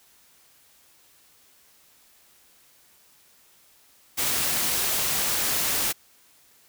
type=noise; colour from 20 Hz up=white; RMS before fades=-25 dBFS; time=4.17-5.93 s; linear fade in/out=20 ms; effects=white hiss -58 dBFS RMS until 6.68 s